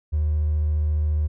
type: tone with hard clipping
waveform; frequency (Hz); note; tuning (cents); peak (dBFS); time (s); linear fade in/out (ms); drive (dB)
triangle; 76.2; D#2; -36; -19; 0.12-1.28; 20; 3
effects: none